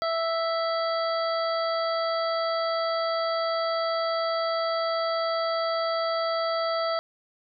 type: harmonic tone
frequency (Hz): 659.3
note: E5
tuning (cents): 0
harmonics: 1 / 2 / 3 / 5 / 6 / 7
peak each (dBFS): -26 / -29 / -38 / -41 / -45 / -36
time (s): 0.02-6.99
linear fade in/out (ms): 0
effects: none